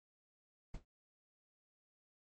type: noise with exponential decay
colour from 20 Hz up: brown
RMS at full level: -40 dBFS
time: 0.74-0.85 s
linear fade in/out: 5 ms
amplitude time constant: 23 ms
effects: MP3 32 kbps